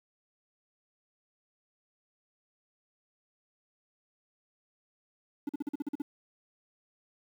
triangle tone bursts, 289.1 Hz, D4, 27 cents flat, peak -28 dBFS, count 9, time 5.47-6.02 s, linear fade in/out 5 ms, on 22 ms, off 44 ms, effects 10-bit

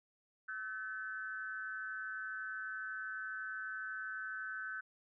sine tone with amplitude modulation, 1519 Hz, F#6, 45 cents sharp, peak -36 dBFS, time 0.48-4.81 s, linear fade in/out 10 ms, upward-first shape sine, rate 212 Hz, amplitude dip 85%, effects none

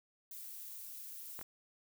violet noise, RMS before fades -48 dBFS, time 0.31-1.43 s, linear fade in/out 2 ms
clicks, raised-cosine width 0.5 ms, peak -32 dBFS, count 2, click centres 1.391 / 1.413 s
effects none

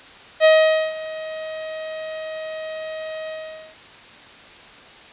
45% pulse tone with ADSR envelope, 631 Hz, D#5, 24 cents sharp, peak -9 dBFS, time 0.4-3.76 s, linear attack 47 ms, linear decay 480 ms, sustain -19 dB, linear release 470 ms, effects white hiss -43 dBFS RMS until 5.12 s + resampled to 8000 Hz

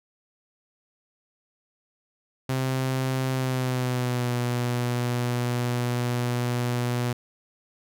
sawtooth tone with pitch glide, 130.81 to 122.05 Hz, C3 to B2, 0 to -20 cents, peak -20 dBFS, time 2.49-7.13 s, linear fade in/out 5 ms, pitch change -120 cents, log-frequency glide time 3.32-4.32 s, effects none

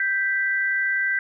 sine tone pair together, 1568 / 1975.6 Hz, G6 / B6, 0 / 0 cents, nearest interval major third, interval 400 cents, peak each -22 / -24 dBFS, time 0-1.19 s, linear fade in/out 2 ms, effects none

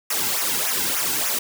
white noise with flanger, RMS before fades -23 dBFS, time 0.1-1.39 s, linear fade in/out 5 ms, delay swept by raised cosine 0.23 to 1.73 ms, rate 3.4 Hz, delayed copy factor -0.85, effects none

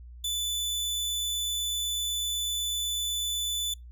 sawtooth tone, 3492 Hz, A7, 14 cents flat, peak -25 dBFS, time 0.24-3.74 s, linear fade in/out 5 ms, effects noise-tail reverb RT60 0.2 s tail -26 dB re dry + added 60 Hz sine -43 dBFS peak until 3.91 s

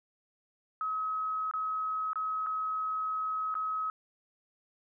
sine tone with dropouts, 1277 Hz, D#6, 45 cents sharp, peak -30 dBFS, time 0.81-3.9 s, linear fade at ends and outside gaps 1 ms, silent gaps 1.512-1.537 / 2.132-2.157 / 2.463-2.468 / 3.542-3.552 s, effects none

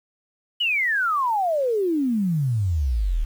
sine exponential sweep, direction down, 3014 to 35.33 Hz, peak -19 dBFS, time 0.6-3.25 s, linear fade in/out 10 ms, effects 8-bit

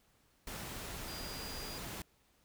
sine tone in noise, 4839 Hz, D#8, 49 cents flat, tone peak -47 dBFS, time 1.08-1.78 s, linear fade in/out 2 ms, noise pink, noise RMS -44 dBFS, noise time 0.47-2.02 s, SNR -6 dB, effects pink hiss -71 dBFS RMS until 2.44 s

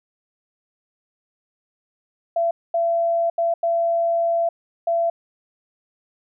sine tone bursts at uneven times, 675 Hz, E5, 41 cents sharp, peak -17 dBFS, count 5, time 2.36-2.51 / 2.74-3.3 / 3.38-3.54 / 3.63-4.49 / 4.87-5.1 s, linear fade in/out 5 ms, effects none

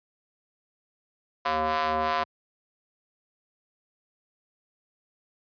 sawtooth ring-modulated tone, 155.56 Hz, D#3, in tune, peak -17 dBFS, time 1.45-2.24 s, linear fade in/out 10 ms, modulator 857 Hz, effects high-pass 80 Hz 12 dB/octave + resampled to 11025 Hz

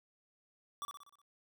square tone with echo, 1155 Hz, D6, 29 cents flat, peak -39 dBFS, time 0.82-0.85 s, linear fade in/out 0 ms, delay 61 ms, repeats 6, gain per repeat -5 dB, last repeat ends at 1.216 s, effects none

